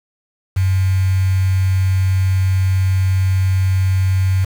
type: tone with quantisation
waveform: sine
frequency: 94.5 Hz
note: F#2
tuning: 37 cents sharp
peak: -12 dBFS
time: 0.56-4.45 s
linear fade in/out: 10 ms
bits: 5
effects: none